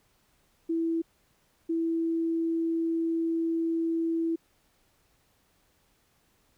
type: tone pair in turn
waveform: sine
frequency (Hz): 329.6 / 329.6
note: E4 / E4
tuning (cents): 0 / 0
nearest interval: unison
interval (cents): 0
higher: neither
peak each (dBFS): -25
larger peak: neither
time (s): 0.69-1.02 / 1.69-4.36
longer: second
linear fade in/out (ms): 10
effects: pink hiss -68 dBFS RMS until 6.57 s